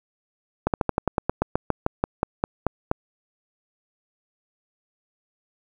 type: slowing click train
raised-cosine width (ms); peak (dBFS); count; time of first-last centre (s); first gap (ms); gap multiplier
1; -6; 17; 0.67-2.914; 68; 1.09
effects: 8-bit